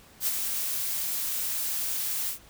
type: noise with ADSR envelope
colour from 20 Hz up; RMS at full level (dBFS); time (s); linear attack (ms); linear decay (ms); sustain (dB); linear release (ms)
blue; -25; 0.2-2.39; 71; 34; -5; 110
effects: pink hiss -54 dBFS RMS until 2.49 s